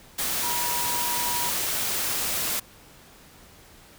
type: tone in noise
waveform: sine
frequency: 962 Hz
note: B5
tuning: 46 cents flat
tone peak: -30 dBFS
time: 0.43-1.5 s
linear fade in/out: 10 ms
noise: white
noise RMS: -27 dBFS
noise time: 0.18-2.6 s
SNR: -6 dB
effects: pink hiss -51 dBFS RMS until 3.98 s